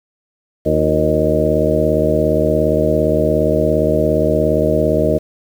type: harmonic tone with a mistuned harmonic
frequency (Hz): 77.3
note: D#2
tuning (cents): -11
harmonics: 1 / 2 / 3 / 4 / 5 / 6 / 7 / 8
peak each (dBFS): -22 / -21 / -22 / -21 / -22 / -19 / -21 / -17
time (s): 0.65-5.19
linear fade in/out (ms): 20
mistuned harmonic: 5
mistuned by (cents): -87
effects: 7-bit